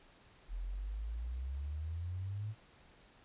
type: exponential sweep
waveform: sine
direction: up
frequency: 41.2 to 110 Hz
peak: -37 dBFS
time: 0.48-2.55 s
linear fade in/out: 50 ms
effects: pink hiss -63 dBFS RMS until 3.24 s + resampled to 8000 Hz